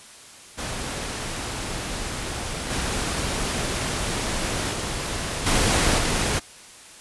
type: noise with level steps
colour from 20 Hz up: pink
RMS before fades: -30 / -26 / -28 / -20 / -23 dBFS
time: 0.57-6.4 s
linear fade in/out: 20 ms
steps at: 2.7 / 4.71 / 5.46 / 5.98 s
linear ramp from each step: 5 ms
effects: white hiss -45 dBFS RMS until 7 s + resampled to 24000 Hz